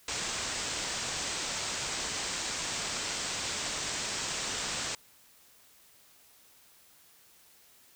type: low-pass noise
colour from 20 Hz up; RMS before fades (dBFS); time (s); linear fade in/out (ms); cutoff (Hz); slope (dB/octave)
white; -35; 0.08-4.95; 2; 8300; 96
effects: white hiss -60 dBFS RMS until 7.95 s